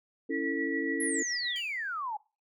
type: chord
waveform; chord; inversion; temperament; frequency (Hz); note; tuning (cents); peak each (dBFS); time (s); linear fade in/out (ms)
sine; A major; first; equal with one note detuned; 277.2 / 329.6 / 447.7; C#4 / E4 / A4; 0 / 0 / +30; -33 / -34 / -35; 0.29-1.23; 10
type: tone with tremolo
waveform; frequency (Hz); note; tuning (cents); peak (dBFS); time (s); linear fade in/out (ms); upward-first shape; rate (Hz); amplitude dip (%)
sine; 1941; B6; -31; -32; 0.3-1.61; 50; sine; 7; 45
type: exponential sweep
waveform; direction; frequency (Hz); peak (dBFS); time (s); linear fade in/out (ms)
sine; down; 11200 to 810; -32; 1-2.17; 5
type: tone with exponential decay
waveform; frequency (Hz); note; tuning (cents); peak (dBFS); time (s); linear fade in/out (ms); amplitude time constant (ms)
20% pulse; 2332; D7; -13; -36; 1.56-2.02; 0; 100
effects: noise-tail reverb RT60 0.3 s tail -22 dB re dry